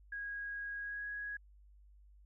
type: tone with pitch glide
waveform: sine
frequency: 1645 to 1663.2 Hz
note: G#6 to G#6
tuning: -17 to +2 cents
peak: -39 dBFS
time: 0.12-1.37 s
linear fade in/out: 5 ms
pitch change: +19 cents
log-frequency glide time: 0.78-1.07 s
effects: added 50 Hz sine -58 dBFS peak until 2.25 s